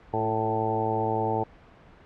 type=harmonic tone with a mistuned harmonic; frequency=110.4 Hz; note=A2; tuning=6 cents sharp; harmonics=1 / 2 / 3 / 4 / 5 / 6 / 7 / 8; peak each=-32 / -36 / -33 / -30 / -35 / -36 / -30 / -30 dBFS; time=0.13-1.44 s; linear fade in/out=10 ms; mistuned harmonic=3; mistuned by=+21 cents; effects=pink hiss -52 dBFS RMS until 2.05 s + low-pass 2000 Hz 12 dB/octave